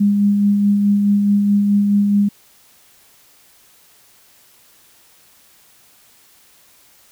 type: tone with tremolo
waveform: sine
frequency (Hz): 203.2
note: G#3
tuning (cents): -38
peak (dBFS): -10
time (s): 0-2.29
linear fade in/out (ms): 10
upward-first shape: sine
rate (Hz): 4.7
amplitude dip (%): 30
effects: white hiss -51 dBFS RMS until 7.11 s